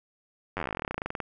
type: slowing click train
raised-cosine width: 0.5 ms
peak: -16 dBFS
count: 26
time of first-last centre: 0.57-1.202 s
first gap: 10 ms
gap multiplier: 1.07
effects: none